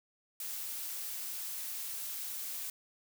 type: noise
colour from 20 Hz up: blue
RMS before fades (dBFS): -40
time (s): 0.4-2.7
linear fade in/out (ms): 2
effects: none